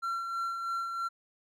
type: tone with tremolo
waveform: triangle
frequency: 1362 Hz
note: F6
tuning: 44 cents flat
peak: -28 dBFS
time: 0.02-1.09 s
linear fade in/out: 20 ms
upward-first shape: sine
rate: 3.1 Hz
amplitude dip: 40%
effects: none